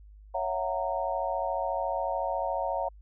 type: chord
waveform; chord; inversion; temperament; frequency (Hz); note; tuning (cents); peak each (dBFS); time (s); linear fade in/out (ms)
sine; F# dominant seventh; second; just; 555 / 666 / 740 / 925; C#5 / E5 / F#5 / A#5; +2 / +18 / 0 / -14; -33; 0.34-2.89; 10
effects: added 51 Hz sine -48 dBFS peak until 3.01 s